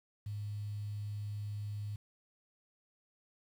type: tone with quantisation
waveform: sine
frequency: 103.7 Hz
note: G#2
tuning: 2 cents flat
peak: -37 dBFS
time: 0.26-1.96 s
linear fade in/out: 5 ms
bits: 10
effects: none